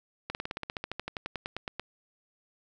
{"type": "slowing click train", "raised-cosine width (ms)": 0.3, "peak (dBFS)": -18, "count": 20, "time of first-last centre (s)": [0.3, 1.796], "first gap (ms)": 49, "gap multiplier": 1.05, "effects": []}